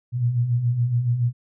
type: beating tone pair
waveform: sine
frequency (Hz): 115.2 / 122.3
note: A#2 / B2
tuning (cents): -20 / -16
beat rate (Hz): 7.1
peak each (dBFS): -27 / -19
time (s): 0.12-1.33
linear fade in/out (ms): 50
effects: none